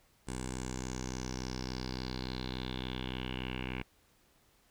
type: tone with low-pass filter sweep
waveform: 10% pulse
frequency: 63.5 Hz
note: B1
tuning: 49 cents sharp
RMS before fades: -39 dBFS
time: 0.27-3.83 s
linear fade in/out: 10 ms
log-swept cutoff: 8500 to 2500 Hz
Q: 5.5
effects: pink hiss -68 dBFS RMS until 4.7 s